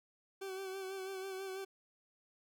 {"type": "tone with vibrato", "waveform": "40% pulse", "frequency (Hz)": 382.8, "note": "G4", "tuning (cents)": -41, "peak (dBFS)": -40, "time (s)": [0.41, 1.65], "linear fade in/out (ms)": 10, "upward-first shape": "sine", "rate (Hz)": 6.1, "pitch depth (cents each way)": 35, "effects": []}